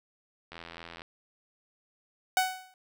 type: click train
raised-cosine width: 0.3 ms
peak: -27 dBFS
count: 43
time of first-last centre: 0.52-1.019 s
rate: 84.2 Hz
type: tone with exponential decay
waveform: sawtooth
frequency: 747 Hz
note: F#5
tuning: 16 cents sharp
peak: -17 dBFS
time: 2.37-2.74 s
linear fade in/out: 1 ms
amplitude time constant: 79 ms
effects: none